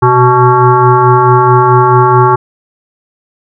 sine tone with frequency modulation, 622.3 Hz, D#5, in tune, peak -3 dBFS, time 0.02-2.36 s, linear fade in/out 10 ms, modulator 248 Hz, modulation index 2.5, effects none

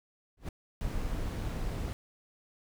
brown noise with exponential growth, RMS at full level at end -30 dBFS, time 0.37-0.49 s, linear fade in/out 5 ms, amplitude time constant 25 ms
brown noise, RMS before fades -34 dBFS, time 0.81-1.93 s, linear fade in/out 0 ms
effects none

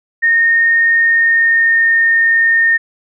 sine tone with pitch glide, 1841 to 1830.4 Hz, A#6 to A#6, -22 to -32 cents, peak -8 dBFS, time 0.22-2.78 s, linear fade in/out 20 ms, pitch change -10 cents, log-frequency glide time 0.95-1.86 s, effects none

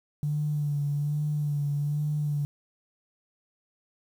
triangle tone with vibrato, 146.83 Hz, D3, in tune, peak -21 dBFS, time 0.23-2.45 s, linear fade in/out 0 ms, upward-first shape sine, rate 1.2 Hz, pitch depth 35 cents each way, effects tanh soft clip ceiling -23 dBFS + 9-bit

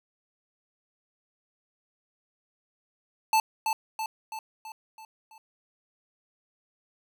square tone with echo, 879 Hz, A5, 2 cents flat, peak -20 dBFS, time 3.33-3.4 s, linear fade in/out 2 ms, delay 330 ms, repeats 6, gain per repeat -5 dB, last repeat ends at 5.38 s, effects none

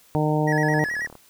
harmonic tone, 152.5 Hz, D#3, 34 cents flat, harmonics 1 / 2 / 3 / 4 / 5 / 6, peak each -22 / -25 / -27 / -28 / -29 / -30 dBFS, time 0.15-0.84 s, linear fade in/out 0 ms
triangle tone with vibrato, 1803 Hz, A6, 42 cents sharp, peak -23 dBFS, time 0.47-1.07 s, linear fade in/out 10 ms, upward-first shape square, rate 9.3 Hz, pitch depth 96 cents each way
click train, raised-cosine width 1 ms, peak -28 dBFS, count 18, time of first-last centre 0.7-1.153 s, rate 37.5 Hz
effects white hiss -55 dBFS RMS until 1.29 s

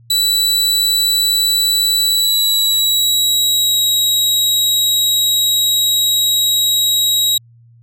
sawtooth tone with pitch glide, 3951 to 3830 Hz, B7 to A#7, 0 to +46 cents, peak -9 dBFS, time 0.1-7.38 s, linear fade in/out 5 ms, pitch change -54 cents, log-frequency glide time 2.02-3.79 s, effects added 117 Hz sine -43 dBFS peak until 7.82 s

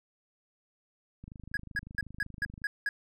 click train, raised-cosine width 5 ms, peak -33 dBFS, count 36, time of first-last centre 1.24-2.618 s, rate 25.4 Hz
triangle tone bursts, 1661.2 Hz, G#6, in tune, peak -26 dBFS, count 7, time 1.54-2.89 s, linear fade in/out 2 ms, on 30 ms, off 190 ms
effects none

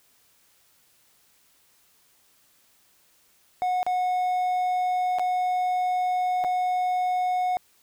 triangle tone with dropouts, 730 Hz, F#5, 24 cents flat, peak -20 dBFS, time 3.62-7.57 s, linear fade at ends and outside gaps 0 ms, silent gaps 3.83-3.865 / 5.186-5.195 / 6.44-6.446 s, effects white hiss -62 dBFS RMS until 7.82 s

